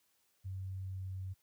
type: tone with pitch glide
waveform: sine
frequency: 94.9 to 94.24 Hz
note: F#2 to F#2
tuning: +44 to +32 cents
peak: -38 dBFS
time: 0.44-1.34 s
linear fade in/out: 20 ms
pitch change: -12 cents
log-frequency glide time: 0.81-1.04 s
effects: white hiss -75 dBFS RMS until 1.42 s + high-pass 60 Hz 12 dB/octave